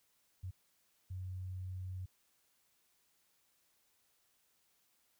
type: tone bursts at uneven times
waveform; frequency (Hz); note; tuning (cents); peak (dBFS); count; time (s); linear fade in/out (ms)
sine; 92.5; F#2; 0; -40; 2; 0.43-0.51 / 1.1-2.06; 10
effects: white hiss -75 dBFS RMS until 5.19 s